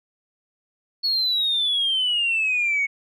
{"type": "exponential sweep", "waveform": "sine", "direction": "down", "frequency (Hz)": [4397, 2200], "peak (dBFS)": -18, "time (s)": [1.03, 2.87], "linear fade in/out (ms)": 20, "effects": ["tanh soft clip ceiling -15 dBFS"]}